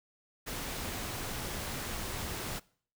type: noise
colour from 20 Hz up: pink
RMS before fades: -38 dBFS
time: 0.46-2.6 s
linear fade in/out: 20 ms
effects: noise-tail reverb RT60 0.5 s tail -22 dB re dry